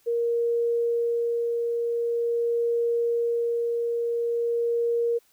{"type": "tone with tremolo", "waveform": "sine", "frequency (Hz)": 469.2, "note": "A#4", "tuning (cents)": 11, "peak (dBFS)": -21, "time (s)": [0.06, 5.19], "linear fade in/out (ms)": 20, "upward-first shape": "sine", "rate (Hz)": 0.45, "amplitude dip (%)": 25, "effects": ["white hiss -63 dBFS RMS until 5.32 s"]}